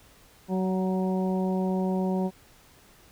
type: harmonic tone with a mistuned harmonic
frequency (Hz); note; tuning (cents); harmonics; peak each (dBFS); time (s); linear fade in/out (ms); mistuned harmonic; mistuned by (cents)
187.3; F#3; +21; 1 / 2 / 3 / 4 / 5; -25 / -31 / -35 / -37 / -39; 0.48-2.31; 50; 4; -17
effects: pink hiss -56 dBFS RMS until 3.11 s